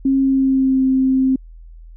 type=tone with pitch glide; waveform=sine; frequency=269.7 to 262.9 Hz; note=C#4 to C4; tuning=-47 to +8 cents; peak=-12 dBFS; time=0.05-1.36 s; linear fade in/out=5 ms; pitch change=-45 cents; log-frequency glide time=0.18-0.84 s; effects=added 41 Hz sine -36 dBFS peak until 1.96 s